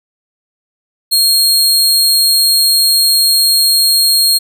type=tone; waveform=sawtooth; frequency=4251 Hz; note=C8; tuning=27 cents sharp; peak=-5 dBFS; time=1.11-4.39 s; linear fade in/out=20 ms; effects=none